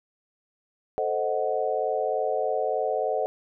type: chord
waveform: sine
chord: A diminished seventh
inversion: none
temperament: equal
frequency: 440 / 523.3 / 622.3 / 740 Hz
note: A4 / C5 / Eb5 / Gb5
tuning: 0 / 0 / 0 / 0 cents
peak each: -29 dBFS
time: 0.98-3.26 s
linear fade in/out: 0 ms
effects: none